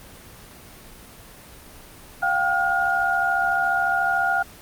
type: tone cluster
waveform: sine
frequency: 704 / 778 / 1426 Hz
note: F5 / G5 / F6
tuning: +14 / -13 / +36 cents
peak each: -25 / -24 / -21 dBFS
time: 2.22-4.43 s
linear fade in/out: 10 ms
effects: pink hiss -44 dBFS RMS until 4.61 s + Opus 24 kbps